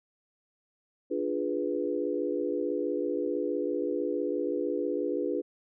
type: chord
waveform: sine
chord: D diminished seventh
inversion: none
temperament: equal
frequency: 293.7 / 349.2 / 415.3 / 493.9 Hz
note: D4 / F4 / Ab4 / Cb5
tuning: 0 / 0 / 0 / 0 cents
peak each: -33 dBFS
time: 1.1-5.42 s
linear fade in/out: 20 ms
effects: none